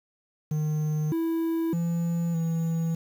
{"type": "tone with pitch steps", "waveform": "triangle", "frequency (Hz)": [153, 328.7, 169.3, 164.6], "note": ["D#3", "E4", "E3", "E3"], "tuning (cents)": [-29, -5, 46, -2], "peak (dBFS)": -22, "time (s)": [0.51, 2.95], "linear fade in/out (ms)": 5, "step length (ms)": 610, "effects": ["8-bit"]}